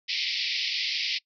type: band-pass noise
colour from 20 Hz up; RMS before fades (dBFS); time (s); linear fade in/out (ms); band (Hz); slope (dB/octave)
white; -29; 0.08-1.19; 20; 2000 to 5300; 96
effects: noise-tail reverb RT60 0.1 s tail -24 dB re dry